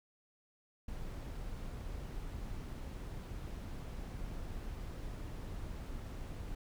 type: noise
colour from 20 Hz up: brown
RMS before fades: -43 dBFS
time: 0.88-6.55 s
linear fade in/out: 5 ms
effects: none

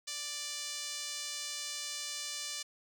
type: tone with band-pass filter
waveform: 5% pulse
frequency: 588 Hz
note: D5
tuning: 2 cents sharp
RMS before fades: -40 dBFS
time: 0.07-2.63 s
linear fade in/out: 10 ms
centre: 6800 Hz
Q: 0.6
effects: 11-bit

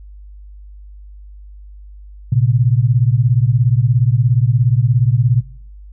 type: beating tone pair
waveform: sine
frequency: 115.4 / 132.4 Hz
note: A#2 / C3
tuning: -17 / +21 cents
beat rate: 17 Hz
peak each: -13 dBFS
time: 2.32-5.41 s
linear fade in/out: 5 ms
effects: noise-tail reverb RT60 0.5 s tail -18 dB re dry + added 50 Hz sine -34 dBFS peak until 5.92 s

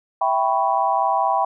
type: chord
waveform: sine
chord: C# half-diminished seventh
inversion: first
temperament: equal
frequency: 659.3 / 784 / 987.8 / 1108.7 Hz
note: E5 / G5 / B5 / C#6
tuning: 0 / 0 / 0 / 0 cents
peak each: -24 / -20 / -21 / -26 dBFS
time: 0.21-1.45 s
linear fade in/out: 5 ms
effects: none

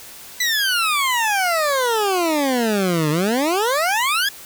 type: exponential two-way sweep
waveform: 20% pulse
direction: down then up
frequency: 2014 to 146.83 to 1716 Hz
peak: -12 dBFS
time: 0.4-4.29 s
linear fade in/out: 5 ms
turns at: 3.1 s
effects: white hiss -39 dBFS RMS until 4.45 s

